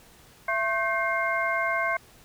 sine tone cluster, 670 / 1080 / 1550 / 2123 Hz, E5 / C#6 / G6 / C7, +28 / -45 / -20 / +25 cents, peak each -29 dBFS, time 0.48-1.97 s, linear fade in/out 5 ms, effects pink hiss -54 dBFS RMS until 2.24 s

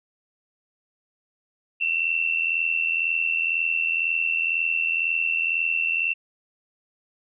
sine tone pair together, 2645 / 2727 Hz, E7 / F7, +5 / -42 cents, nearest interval minor second, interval 53 cents, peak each -25 / -23 dBFS, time 1.8-6.14 s, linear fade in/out 20 ms, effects none

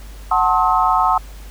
sine chord, F# diminished seventh, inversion none, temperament just, 740 / 888 / 1065.6 / 1278.7 Hz, F#5 / A5 / C6 / Eb6, 0 / +16 / +31 / +47 cents, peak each -18 dBFS, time 0.31-1.18 s, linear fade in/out 5 ms, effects added 50 Hz sine -33 dBFS peak until 1.5 s + pink hiss -44 dBFS RMS until 1.5 s

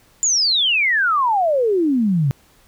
sine exponential sweep, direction down, 7200 to 130 Hz, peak -14 dBFS, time 0.23-2.31 s, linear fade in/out 0 ms, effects pink hiss -54 dBFS RMS until 2.67 s

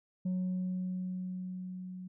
sine tone with level ramp, 183.7 Hz, F#3, 12 cents flat, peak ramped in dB -27 to -41 dBFS, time 0.25-2.08 s, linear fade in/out 10 ms, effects tanh soft clip ceiling -29 dBFS

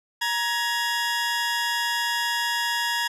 20% pulse tone pair together, 942.4 / 1678 Hz, A#5 / G#6, +19 / +17 cents, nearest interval minor seventh, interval 998 cents, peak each -21 dBFS, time 0.21-3.08 s, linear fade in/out 10 ms, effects low-pass 11000 Hz 12 dB/octave

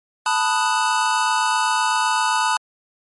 square chord, B dominant seventh, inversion third, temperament equal, 880 / 987.8 / 1244.5 / 1480 Hz, A5 / B5 / D#6 / F#6, 0 / 0 / 0 / 0 cents, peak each -22 / -23 / -25 / -25 dBFS, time 0.26-2.57 s, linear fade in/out 2 ms, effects MP3 48 kbps

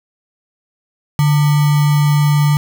sine tone with sample-and-hold, 146.83 Hz, D3, in tune, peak -9 dBFS, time 1.19-2.57 s, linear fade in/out 0 ms, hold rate 1050 Hz, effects none

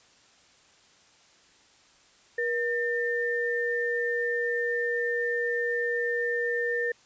sine tone pair together, 477.3 / 1802 Hz, A#4 / A6, +41 / +41 cents, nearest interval octave + major seventh, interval 2300 cents, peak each -28 dBFS, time 2.38-6.92 s, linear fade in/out 5 ms, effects white hiss -59 dBFS RMS until 7.05 s + resampled to 16000 Hz

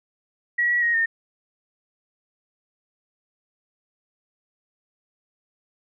sine tone with pitch steps, 1919 / 1930 / 1879 / 1826 Hz, A#6 / B6 / A#6 / A#6, +50 / -40 / +13 / -36 cents, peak -18 dBFS, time 0.58-1.06 s, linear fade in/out 10 ms, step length 120 ms, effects none

